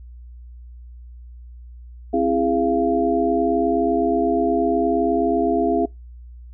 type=tone cluster; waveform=sine; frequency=263.8 / 332.1 / 411.4 / 688 Hz; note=C4 / E4 / G#4 / F5; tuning=+14 / +13 / -16 / -26 cents; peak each=-22 dBFS; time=2.13-5.86 s; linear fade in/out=10 ms; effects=noise-tail reverb RT60 0.2 s tail -25 dB re dry + added 60 Hz sine -37 dBFS peak until 6.53 s